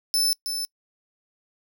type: tone with echo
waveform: sawtooth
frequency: 5274 Hz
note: E8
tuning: in tune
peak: -17 dBFS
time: 0.14-0.33 s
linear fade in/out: 0 ms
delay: 320 ms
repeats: 1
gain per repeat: -7 dB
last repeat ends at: 0.65 s
effects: noise-tail reverb RT60 0.1 s tail -25 dB re dry